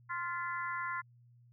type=harmonic tone with a mistuned harmonic; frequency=348.4 Hz; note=F4; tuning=4 cents flat; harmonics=3 / 4 / 5 / 6; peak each=-38 / -40 / -42 / -44 dBFS; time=0.09-1.02 s; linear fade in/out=20 ms; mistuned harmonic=6; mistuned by=-57 cents; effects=added 120 Hz sine -59 dBFS peak until 1.52 s